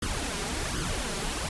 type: noise with flanger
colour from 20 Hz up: pink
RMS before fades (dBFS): -31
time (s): 0.02-1.49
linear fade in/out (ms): 5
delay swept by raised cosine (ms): 0.61 to 5.11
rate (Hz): 1.3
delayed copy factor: +0.75
effects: resampled to 24000 Hz